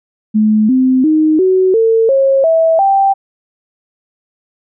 sine tone with pitch steps, 214.9 / 258.5 / 311 / 374.2 / 450.1 / 541.5 / 651.5 / 783.7 Hz, A3 / C4 / D#4 / F#4 / A4 / C#5 / E5 / G5, -41 / -21 / -1 / +20 / +39 / -41 / -20 / -1 cents, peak -7 dBFS, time 0.34-3.14 s, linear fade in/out 20 ms, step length 350 ms, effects none

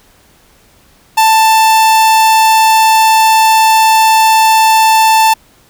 45% pulse tone, 884 Hz, A5, 8 cents sharp, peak -5 dBFS, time 1.17-5.34 s, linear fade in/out 10 ms, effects pink hiss -47 dBFS RMS until 5.69 s

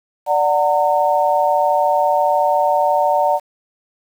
sine chord, D augmented, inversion none, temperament equal with one note detuned, 587.3 / 740 / 914.2 Hz, D5 / F#5 / A#5, 0 / 0 / -34 cents, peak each -17 dBFS, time 0.26-3.4 s, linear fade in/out 50 ms, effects 7-bit

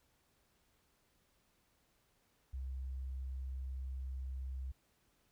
sine tone, 65.41 Hz, C2, in tune, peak -39 dBFS, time 2.53-4.72 s, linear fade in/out 10 ms, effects pink hiss -75 dBFS RMS until 5.31 s

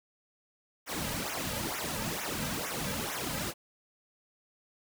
pink noise with flanger, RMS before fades -35 dBFS, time 0.86-3.54 s, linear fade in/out 50 ms, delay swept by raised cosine 0.22 to 2.82 ms, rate 2.2 Hz, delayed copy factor -0.95, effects none

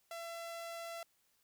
sawtooth tone, 673 Hz, E5, 36 cents sharp, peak -39 dBFS, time 0.11-1.03 s, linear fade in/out 2 ms, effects white hiss -75 dBFS RMS until 1.43 s

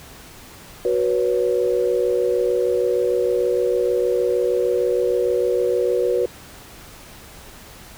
sine chord, F# suspended fourth, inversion none, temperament equal with one note detuned, 370 / 487.9 / 554.4 Hz, F#4 / B4 / C#5, 0 / -21 / 0 cents, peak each -21 / -19 / -25 dBFS, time 0.85-6.26 s, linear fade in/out 2 ms, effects pink hiss -42 dBFS RMS until 7.97 s

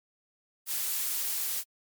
blue noise, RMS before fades -31 dBFS, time 0.66-1.64 s, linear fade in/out 50 ms, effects MP3 96 kbps

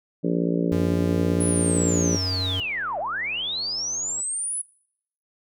harmonic tone, 57.9 Hz, A#1, 11 cents flat, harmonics 3 / 4 / 5 / 6 / 7 / 8 / 9 / 10, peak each -24 / -31 / -25 / -32 / -29 / -32 / -35 / -36 dBFS, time 0.23-2.17 s, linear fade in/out 20 ms
square tone, 93 Hz, F#2, 9 cents sharp, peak -27 dBFS, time 0.72-2.6 s, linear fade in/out 0 ms
sine linear two-way sweep, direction down then up, 10350 to 560 to 10350 Hz, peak -25 dBFS, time 1.4-4.62 s, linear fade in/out 10 ms, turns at 2.99 s
click train, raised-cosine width 1 ms, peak -33 dBFS, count 297, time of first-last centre 1.41-4.202 s, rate 106 Hz
effects noise-tail reverb RT60 0.7 s tail -23 dB re dry

